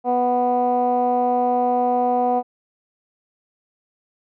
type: tone with low-pass filter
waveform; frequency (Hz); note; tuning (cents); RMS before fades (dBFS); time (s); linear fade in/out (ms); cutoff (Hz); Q
15% pulse; 246.9; B3; 0; -19; 0.04-2.43; 50; 740; 3.4
effects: none